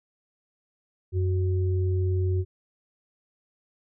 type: tone pair together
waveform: sine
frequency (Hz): 92.07 / 370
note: F#2 / F#4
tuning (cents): -8 / 0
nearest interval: 2 octaves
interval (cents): 2408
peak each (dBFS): -22 / -31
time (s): 1.12-2.45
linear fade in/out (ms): 50
effects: none